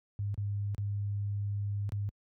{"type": "tone with dropouts", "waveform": "sine", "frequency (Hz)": 101.6, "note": "G#2", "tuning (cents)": -38, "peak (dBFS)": -30, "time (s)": [0.19, 2.09], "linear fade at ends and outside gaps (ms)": 0, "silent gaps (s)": [[0.343, 0.377], [0.747, 0.78], [1.892, 1.921]], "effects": ["high-pass 60 Hz 12 dB/octave"]}